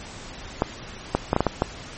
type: clicks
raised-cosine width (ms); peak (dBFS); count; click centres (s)
1; -4; 7; 0.621 / 1.15 / 1.331 / 1.364 / 1.406 / 1.467 / 1.621
effects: pink hiss -39 dBFS RMS until 1.97 s + MP3 32 kbps